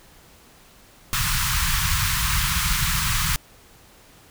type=band-stop noise; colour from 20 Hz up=pink; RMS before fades=-22 dBFS; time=1.13-3.36 s; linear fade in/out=0 ms; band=170 to 1000 Hz; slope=48 dB/octave; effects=pink hiss -51 dBFS RMS until 4.3 s